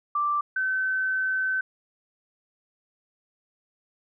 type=tone pair in turn; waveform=sine; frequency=1174.7 / 1529 Hz; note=D6 / G6; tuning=0 / -44 cents; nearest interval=perfect fourth; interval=456 cents; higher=second; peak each=-22 / -23 dBFS; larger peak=first; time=0.15-0.41 / 0.56-1.61 s; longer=second; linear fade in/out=5 ms; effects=none